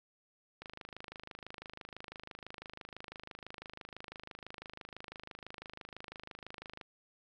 click train, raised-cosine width 0.3 ms, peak -29 dBFS, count 162, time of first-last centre 0.62-6.812 s, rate 26 Hz, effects none

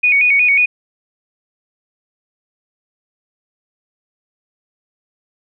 sine tone with vibrato, 2349 Hz, D7, in tune, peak -9 dBFS, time 0.03-0.66 s, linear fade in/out 10 ms, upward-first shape square, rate 5.5 Hz, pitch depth 86 cents each way, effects none

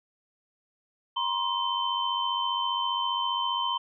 sine tone cluster, 955 / 1050 / 3085 Hz, A#5 / C6 / G7, +42 / +6 / -28 cents, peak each -30 dBFS, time 1.16-3.78 s, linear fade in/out 10 ms, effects none

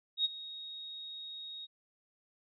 sine tone with ADSR envelope, 3755 Hz, A#7, 12 cents sharp, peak -25 dBFS, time 0.17-1.67 s, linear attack 78 ms, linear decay 23 ms, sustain -17 dB, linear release 29 ms, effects none

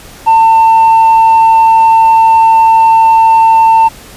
sine tone with tanh clipping, 898 Hz, A5, 35 cents sharp, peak -3 dBFS, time 0.26-3.89 s, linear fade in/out 20 ms, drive 1 dB, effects pink hiss -33 dBFS RMS until 4.16 s + resampled to 32000 Hz

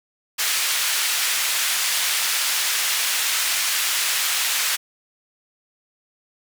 pink band-pass noise, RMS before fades -22 dBFS, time 0.38-4.77 s, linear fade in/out 20 ms, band 1900 to 16000 Hz, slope 12 dB/octave, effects none

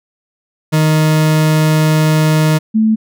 40% pulse / sine tone pair in turn, 155.56 / 219.2 Hz, D#3 / A3, 0 / -6 cents, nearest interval tritone, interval 594 cents, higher second, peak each -8 dBFS, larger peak neither, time 0.72-2.59 / 2.74-2.96 s, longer first, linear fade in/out 20 ms, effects none

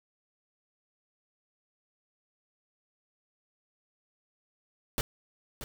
pink noise with echo, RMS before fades -29 dBFS, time 4.98-5.01 s, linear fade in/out 0 ms, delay 630 ms, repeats 1, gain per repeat -11 dB, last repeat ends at 5.64 s, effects none

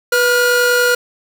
45% pulse tone pair together, 491 / 1422.9 Hz, B4 / F6, -10 / +32 cents, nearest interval octave + tritone, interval 1842 cents, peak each -14 dBFS, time 0.12-0.95 s, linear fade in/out 5 ms, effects none

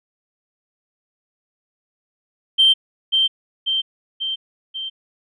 sine tone with echo, 3136 Hz, G7, in tune, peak -9 dBFS, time 2.58-2.74 s, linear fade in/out 20 ms, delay 540 ms, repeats 4, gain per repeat -4 dB, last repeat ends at 4.9 s, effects tanh soft clip ceiling -5 dBFS

